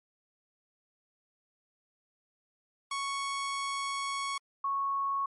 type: tone pair in turn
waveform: sawtooth / sine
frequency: 1108.7 / 1104.2 Hz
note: C#6 / C#6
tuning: 0 / -7 cents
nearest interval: unison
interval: 7 cents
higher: first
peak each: -28 dBFS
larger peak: neither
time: 2.91-4.38 / 4.64-5.26 s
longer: first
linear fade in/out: 5 ms
effects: MP3 48 kbps